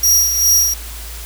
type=tone with tremolo; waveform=sawtooth; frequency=5690 Hz; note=F8; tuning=31 cents sharp; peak=-6 dBFS; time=0.03-0.74 s; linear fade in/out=5 ms; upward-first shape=sine; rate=2.5 Hz; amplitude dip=55%; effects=added 56 Hz sine -29 dBFS peak until 1.25 s + white hiss -33 dBFS RMS until 1.25 s